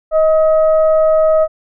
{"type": "tone with frequency modulation", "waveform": "sine", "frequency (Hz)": 630, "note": "D#5", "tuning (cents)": 21, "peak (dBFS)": -8, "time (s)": [0.11, 1.48], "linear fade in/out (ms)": 50, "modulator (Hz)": 639, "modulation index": 0.41, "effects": []}